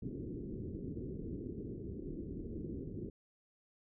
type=low-pass noise; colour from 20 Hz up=white; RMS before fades=-43 dBFS; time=0.02-3.1 s; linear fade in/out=5 ms; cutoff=400 Hz; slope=48 dB/octave; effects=none